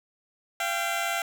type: tone pair together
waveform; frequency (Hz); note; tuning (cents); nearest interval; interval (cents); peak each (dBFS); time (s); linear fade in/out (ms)
15% pulse; 685.4 / 784; F5 / G5; -33 / 0; major second; 233; -22 / -24; 0.6-1.22; 2
effects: none